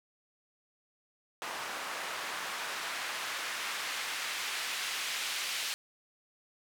white noise with band-pass filter sweep, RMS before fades -37 dBFS, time 1.42-5.74 s, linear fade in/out 0 ms, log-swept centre 1000 to 2800 Hz, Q 0.88, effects none

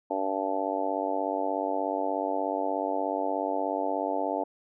harmonic tone, 96.7 Hz, G2, 23 cents flat, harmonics 3 / 4 / 5 / 6 / 7 / 8 / 9, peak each -34 / -38 / -35 / -34 / -32 / -37 / -33 dBFS, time 0.1-4.44 s, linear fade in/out 10 ms, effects none

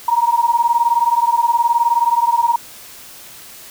sine beating tone pair, 932.3 / 951.3 Hz, A#5 / A#5, 0 / +35 cents, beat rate 19 Hz, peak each -15 dBFS, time 0.08-2.56 s, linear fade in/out 5 ms, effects white hiss -38 dBFS RMS until 3.7 s

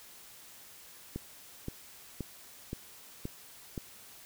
click train, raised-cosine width 3 ms, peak -23 dBFS, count 6, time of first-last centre 1.16-3.778 s, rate 1.91 Hz, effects white hiss -53 dBFS RMS until 4.25 s

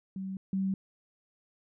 sine tone pair in turn, 191.2 / 192.19 Hz, G3 / G3, -43 / -34 cents, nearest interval unison, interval 9 cents, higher second, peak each -34 / -27 dBFS, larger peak second, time 0.16-0.37 / 0.53-0.74 s, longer neither, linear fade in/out 2 ms, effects none

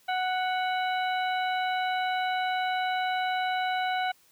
harmonic tone with a mistuned harmonic, 740 Hz, F#5, in tune, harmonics 1 / 2 / 3 / 4 / 5, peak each -27 / -33 / -37 / -39 / -41 dBFS, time 0.08-4.12 s, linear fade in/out 10 ms, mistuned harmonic 5, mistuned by +100 cents, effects white hiss -62 dBFS RMS until 4.31 s

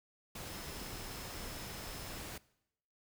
sine tone in noise, 5200 Hz, E8, 24 cents flat, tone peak -56 dBFS, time 0.47-2.2 s, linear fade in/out 5 ms, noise pink, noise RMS -45 dBFS, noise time 0.35-2.38 s, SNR -14 dB, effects noise-tail reverb RT60 0.8 s tail -21 dB re dry

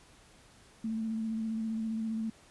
sine tone with vibrato, 222.2 Hz, A3, 17 cents sharp, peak -31 dBFS, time 0.84-2.3 s, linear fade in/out 5 ms, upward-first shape square, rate 15 Hz, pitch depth 19 cents each way, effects pink hiss -59 dBFS RMS until 2.5 s + resampled to 24000 Hz

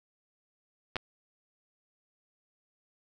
clicks, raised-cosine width 0.3 ms, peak -16 dBFS, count 2, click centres 0.958 / 0.966 s, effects none

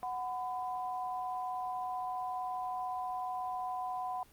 sine tone pair together, 740 / 1005.6 Hz, F#5 / B5, 0 / +31 cents, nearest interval perfect fourth, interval 531 cents, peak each -36 / -39 dBFS, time 0.03-4.23 s, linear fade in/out 0 ms, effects pink hiss -62 dBFS RMS until 4.32 s + Opus 24 kbps

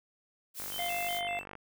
blue noise, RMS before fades -40 dBFS, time 0.54-1.22 s, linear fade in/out 50 ms
click train, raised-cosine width 0.5 ms, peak -29 dBFS, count 48, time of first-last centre 0.6-1.553 s, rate 49.3 Hz
triangle tone with vibrato, 2867 Hz, F7, 45 cents sharp, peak -37 dBFS, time 0.7-1.45 s, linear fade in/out 50 ms, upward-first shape square, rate 2.6 Hz, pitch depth 130 cents each way
harmonic tone, 698.5 Hz, F5, in tune, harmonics 1 / 3 / 5, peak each -34 / -38 / -49 dBFS, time 0.79-1.39 s, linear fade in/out 0 ms
effects none

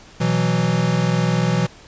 square chord, B suspended fourth, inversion none, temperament equal, 123.47 / 164.81 / 185 Hz, B2 / E3 / F#3, 0 / 0 / 0 cents, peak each -22 / -20 / -23 dBFS, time 0.2-1.67 s, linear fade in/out 10 ms, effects pink hiss -45 dBFS RMS until 1.87 s + resampled to 16000 Hz

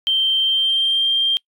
triangle tone with pitch glide, 3135 to 3181 Hz, G7 to G7, -1 to +25 cents, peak -11 dBFS, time 0.07-1.37 s, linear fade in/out 0 ms, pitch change +26 cents, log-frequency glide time 0.39-1.07 s, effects noise-tail reverb RT60 0.1 s tail -26 dB re dry + tanh soft clip ceiling -13 dBFS

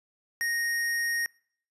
square tone, 1864.7 Hz, A#6, in tune, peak -27 dBFS, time 0.41-1.26 s, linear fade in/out 0 ms, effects noise-tail reverb RT60 0.6 s tail -26 dB re dry + resampled to 32000 Hz

